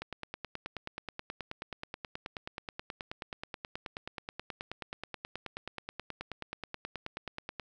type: click train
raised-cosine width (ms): 0.3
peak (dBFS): -22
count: 72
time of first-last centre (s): 0.02-7.597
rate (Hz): 9.37
effects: none